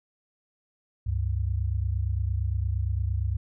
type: tone pair together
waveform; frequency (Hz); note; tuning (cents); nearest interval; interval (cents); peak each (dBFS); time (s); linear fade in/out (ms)
sine; 69.3 / 98; C#2 / G2; 0 / 0; tritone; 600; -27; 1.06-3.37; 10
effects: none